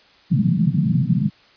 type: band-pass noise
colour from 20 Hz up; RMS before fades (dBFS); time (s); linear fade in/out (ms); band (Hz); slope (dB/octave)
white; -18; 0.3-1.3; 20; 130 to 200; 48
effects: white hiss -52 dBFS RMS until 1.56 s + resampled to 11025 Hz